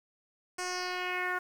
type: tone with low-pass filter sweep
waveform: 10% pulse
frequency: 362.6 Hz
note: F#4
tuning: 35 cents flat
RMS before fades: -34 dBFS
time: 0.58-1.39 s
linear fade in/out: 10 ms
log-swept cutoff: 8000 to 1500 Hz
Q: 2.9
effects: 9-bit